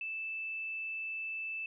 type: tone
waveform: sine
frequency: 2637 Hz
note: E7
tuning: in tune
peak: -36 dBFS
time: 0.01-1.66 s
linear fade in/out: 2 ms
effects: none